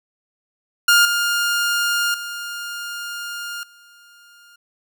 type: tone with level steps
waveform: sawtooth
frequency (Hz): 1410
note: F6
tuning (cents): +16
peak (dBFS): -7 / -14 / -24 / -43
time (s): 0.88-4.56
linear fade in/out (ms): 5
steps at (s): 1.05 / 2.14 / 3.63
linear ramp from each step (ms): 2
effects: none